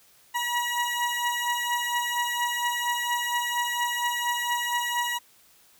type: beating tone pair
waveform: 20% pulse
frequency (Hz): 961 / 965.3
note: B5 / B5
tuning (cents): -48 / -40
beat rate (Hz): 4.3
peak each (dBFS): -22 / -25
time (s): 0.34-5.19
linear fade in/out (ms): 20
effects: white hiss -58 dBFS RMS until 5.79 s